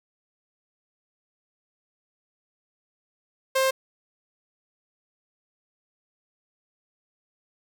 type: tone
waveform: sawtooth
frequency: 529 Hz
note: C5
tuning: 19 cents sharp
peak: -16 dBFS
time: 3.55-3.71 s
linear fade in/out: 10 ms
effects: none